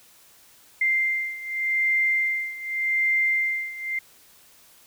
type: beating tone pair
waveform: sine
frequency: 2093 / 2093.85 Hz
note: C7 / C7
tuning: 0 / +1 cents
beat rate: 0.85 Hz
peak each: -23 / -26 dBFS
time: 0.81-3.99 s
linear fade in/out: 5 ms
effects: white hiss -54 dBFS RMS until 4.86 s